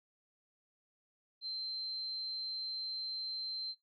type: tone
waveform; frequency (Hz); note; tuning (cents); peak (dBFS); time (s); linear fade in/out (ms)
sine; 4117; C8; -29; -38; 1.41-3.75; 50
effects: noise-tail reverb RT60 0.2 s tail -21 dB re dry